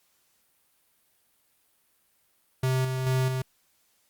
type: tone with tremolo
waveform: square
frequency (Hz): 130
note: C3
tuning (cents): -11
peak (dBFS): -23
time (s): 2.63-3.42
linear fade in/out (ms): 5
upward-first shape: square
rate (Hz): 2.3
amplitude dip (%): 40
effects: white hiss -68 dBFS RMS until 4.09 s + Opus 48 kbps